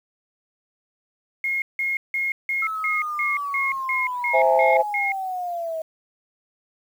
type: tone bursts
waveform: sine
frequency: 2152 Hz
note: C7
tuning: 48 cents sharp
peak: -21 dBFS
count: 11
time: 1.44-5.12 s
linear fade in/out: 2 ms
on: 180 ms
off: 170 ms
type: linear sweep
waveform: sine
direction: down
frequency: 1318.5 to 633 Hz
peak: -25 dBFS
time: 2.62-5.82 s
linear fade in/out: 5 ms
type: chord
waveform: sine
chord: C augmented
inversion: none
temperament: equal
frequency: 523.3 / 659.3 / 830.6 Hz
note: C5 / E5 / G#5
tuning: 0 / 0 / 0 cents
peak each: -19 dBFS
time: 4.33-4.83 s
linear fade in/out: 20 ms
effects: tanh soft clip ceiling -5 dBFS + 8-bit